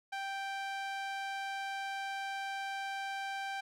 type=tone with band-pass filter; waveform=sawtooth; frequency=784 Hz; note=G5; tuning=in tune; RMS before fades=-39 dBFS; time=0.12-3.61 s; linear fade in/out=10 ms; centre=1600 Hz; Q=0.62; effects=none